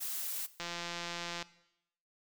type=noise; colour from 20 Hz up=blue; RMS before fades=-38 dBFS; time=0-0.47 s; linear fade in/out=20 ms
type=click train; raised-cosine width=0.2 ms; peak=-22 dBFS; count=143; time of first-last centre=0.6-1.426 s; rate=172 Hz
effects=noise-tail reverb RT60 0.8 s tail -17 dB re dry